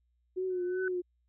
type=tone with vibrato; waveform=sine; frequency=365.2 Hz; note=F#4; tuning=23 cents flat; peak=-30 dBFS; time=0.36-1.02 s; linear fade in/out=20 ms; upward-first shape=triangle; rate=2.7 Hz; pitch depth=53 cents each way
type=tone with exponential growth; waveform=sine; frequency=1506 Hz; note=F#6; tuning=30 cents sharp; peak=-31 dBFS; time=0.5-0.88 s; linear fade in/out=2 ms; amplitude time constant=81 ms
effects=added 60 Hz sine -70 dBFS peak until 1.28 s